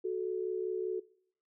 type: tone pair together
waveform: sine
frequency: 370 / 435.1 Hz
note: F#4 / A4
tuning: 0 / -19 cents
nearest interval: minor third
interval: 281 cents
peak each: -33 / -36 dBFS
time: 0.04-1 s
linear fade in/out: 10 ms
effects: noise-tail reverb RT60 0.6 s tail -21 dB re dry